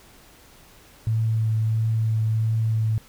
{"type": "tone with vibrato", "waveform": "sine", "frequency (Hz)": 111, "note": "A2", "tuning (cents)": 16, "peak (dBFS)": -19, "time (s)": [1.07, 2.98], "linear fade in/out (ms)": 0, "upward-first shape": "triangle", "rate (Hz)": 1.5, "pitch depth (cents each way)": 15, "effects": ["pink hiss -51 dBFS RMS until 3.08 s"]}